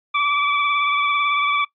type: tone with vibrato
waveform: 25% pulse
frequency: 1157 Hz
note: D6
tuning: 26 cents flat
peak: -13 dBFS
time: 0.14-1.65 s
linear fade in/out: 10 ms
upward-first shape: triangle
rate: 18 Hz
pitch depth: 34 cents each way
effects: noise-tail reverb RT60 0.1 s tail -20 dB re dry + resampled to 11025 Hz